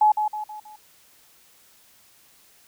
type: tone with echo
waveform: sine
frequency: 850 Hz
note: G#5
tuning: 40 cents sharp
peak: -13 dBFS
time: 0.01-0.12 s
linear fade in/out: 5 ms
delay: 160 ms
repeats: 4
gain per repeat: -7 dB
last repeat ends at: 0.76 s
effects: white hiss -56 dBFS RMS until 2.67 s